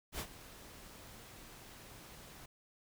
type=noise with ADSR envelope; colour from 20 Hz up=pink; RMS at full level=-39 dBFS; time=0.12-2.46 s; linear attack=73 ms; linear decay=66 ms; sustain=-15 dB; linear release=7 ms; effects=none